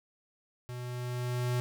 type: tone with level ramp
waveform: square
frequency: 123.47 Hz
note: B2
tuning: in tune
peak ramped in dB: -39 to -28 dBFS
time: 0.69-1.6 s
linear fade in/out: 0 ms
effects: none